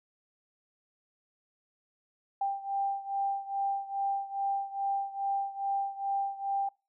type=beating tone pair; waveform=sine; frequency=790 / 792.4 Hz; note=G5 / G5; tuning=+13 / +18 cents; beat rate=2.4 Hz; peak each=-31 / -34 dBFS; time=2.41-6.69 s; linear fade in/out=5 ms; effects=noise-tail reverb RT60 0.3 s tail -25 dB re dry